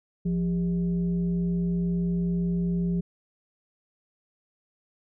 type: tone with frequency modulation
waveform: sine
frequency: 174.61 Hz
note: F3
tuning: in tune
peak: -23 dBFS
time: 0.25-3.01 s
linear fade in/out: 10 ms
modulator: 227 Hz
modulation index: 0.43
effects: none